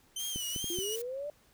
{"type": "tone with vibrato", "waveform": "20% pulse", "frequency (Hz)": 3056, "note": "G7", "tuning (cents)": -45, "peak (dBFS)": -29, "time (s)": [0.16, 0.96], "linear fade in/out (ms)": 5, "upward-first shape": "sine", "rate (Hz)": 2.4, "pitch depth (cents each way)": 97}
{"type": "noise with tremolo", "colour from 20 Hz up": "blue", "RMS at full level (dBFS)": -43, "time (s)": [0.19, 1.02], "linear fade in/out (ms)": 5, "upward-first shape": "sine", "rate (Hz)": 4.1, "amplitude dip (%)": 30}
{"type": "clicks", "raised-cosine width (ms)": 3, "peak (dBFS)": -27, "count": 4, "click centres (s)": [0.36, 0.562, 0.643, 0.787]}
{"type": "linear sweep", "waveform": "sine", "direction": "up", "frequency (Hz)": [334.5, 600], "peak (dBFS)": -35, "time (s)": [0.7, 1.3], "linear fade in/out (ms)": 2}
{"effects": ["pink hiss -65 dBFS RMS until 1.53 s"]}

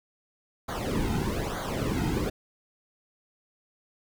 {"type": "noise with flanger", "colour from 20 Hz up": "brown", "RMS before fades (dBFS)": -29, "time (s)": [0.68, 2.3], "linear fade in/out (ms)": 10, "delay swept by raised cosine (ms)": [0.37, 1.77], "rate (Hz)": 1.1, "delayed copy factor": -0.85, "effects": []}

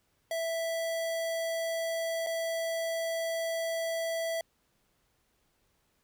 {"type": "tone with dropouts", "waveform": "square", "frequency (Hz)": 659.3, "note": "E5", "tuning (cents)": 0, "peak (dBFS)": -31, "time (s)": [0.31, 4.41], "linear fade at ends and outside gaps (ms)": 2, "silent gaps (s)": [2.264, 2.269], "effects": ["pink hiss -73 dBFS RMS until 6.03 s"]}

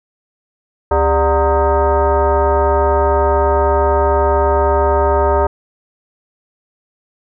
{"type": "tone with frequency modulation", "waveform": "sine", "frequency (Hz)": 260, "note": "C4", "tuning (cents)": -11, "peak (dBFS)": -10, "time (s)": [0.91, 5.47], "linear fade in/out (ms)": 5, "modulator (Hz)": 331, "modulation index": 2.6, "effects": []}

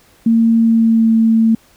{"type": "tone with pitch glide", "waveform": "sine", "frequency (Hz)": [228, 224.6], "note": ["A#3", "A3"], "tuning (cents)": [-38, 36], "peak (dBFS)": -8, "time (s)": [0.26, 1.55], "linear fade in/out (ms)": 5, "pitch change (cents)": -26, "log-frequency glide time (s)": [0.58, 1.16], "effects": ["pink hiss -50 dBFS RMS until 1.76 s"]}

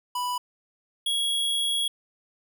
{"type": "tone pair in turn", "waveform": "square", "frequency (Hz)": [987.8, 3323], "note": ["B5", "G#7"], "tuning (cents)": [0, 0], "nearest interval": "octave + major sixth", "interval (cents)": 2100, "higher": "second", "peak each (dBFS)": [-27, -24], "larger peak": "second", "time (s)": [[0.15, 0.38], [1.06, 1.88]], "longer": "second", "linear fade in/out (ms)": 5, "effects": []}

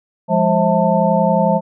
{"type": "tone cluster", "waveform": "sine", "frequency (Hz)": [172.8, 203.9, 530, 654, 891], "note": ["F3", "G#3", "C5", "E5", "A5"], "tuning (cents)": [-18, -32, 22, -14, 22], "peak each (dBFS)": -18, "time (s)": [0.28, 1.61], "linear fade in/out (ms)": 50, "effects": []}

